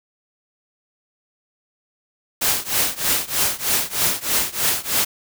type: noise with tremolo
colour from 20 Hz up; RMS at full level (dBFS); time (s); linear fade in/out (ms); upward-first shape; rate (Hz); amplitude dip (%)
white; -17; 2.41-5.05; 10; triangle; 3.2; 95
effects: none